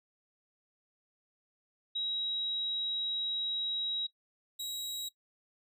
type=tone pair in turn; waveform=sine / sawtooth; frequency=3840 / 3840 Hz; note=B7 / B7; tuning=-49 / -49 cents; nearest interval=unison; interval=0 cents; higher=neither; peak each=-31 / -33 dBFS; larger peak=first; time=1.95-4.07 / 4.59-5.09 s; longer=first; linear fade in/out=10 ms; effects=noise-tail reverb RT60 0.1 s tail -19 dB re dry